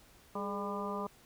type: harmonic tone with a mistuned harmonic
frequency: 200 Hz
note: G3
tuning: 35 cents sharp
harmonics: 1 / 2 / 3 / 4 / 5 / 6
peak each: -40 / -41 / -43 / -46 / -41 / -42 dBFS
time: 0.35-1.07 s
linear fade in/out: 5 ms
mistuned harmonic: 2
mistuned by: +72 cents
effects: pink hiss -61 dBFS RMS until 1.25 s